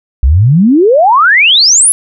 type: exponential sweep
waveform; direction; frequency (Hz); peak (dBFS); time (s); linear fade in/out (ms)
sine; up; 59.1 to 11120; -3; 0.23-1.92; 0
effects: none